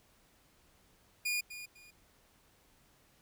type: tone with echo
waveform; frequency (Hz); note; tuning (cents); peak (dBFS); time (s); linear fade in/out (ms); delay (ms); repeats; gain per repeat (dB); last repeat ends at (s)
sawtooth; 2437; D#7; -37; -28; 1.25-1.41; 10; 250; 2; -12; 1.91
effects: pink hiss -67 dBFS RMS until 3.21 s